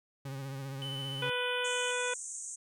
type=tone with vibrato; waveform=40% pulse; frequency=136 Hz; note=C#3; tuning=33 cents flat; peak=-37 dBFS; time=0.25-1.3 s; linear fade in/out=5 ms; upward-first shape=triangle; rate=15 Hz; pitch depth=54 cents each way
type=tone; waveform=triangle; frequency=3019 Hz; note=F#7; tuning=34 cents sharp; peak=-37 dBFS; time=0.82-1.91 s; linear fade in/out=0 ms
type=harmonic tone; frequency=493.9 Hz; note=B4; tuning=in tune; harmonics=1 / 2 / 3 / 4 / 5 / 6 / 7; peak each=-35 / -39 / -36 / -45 / -38 / -50 / -42 dBFS; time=1.22-2.14 s; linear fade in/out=5 ms
type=band-pass noise; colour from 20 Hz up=pink; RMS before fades=-42 dBFS; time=1.64-2.56 s; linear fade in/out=10 ms; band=6300 to 9000 Hz; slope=96 dB/octave
effects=none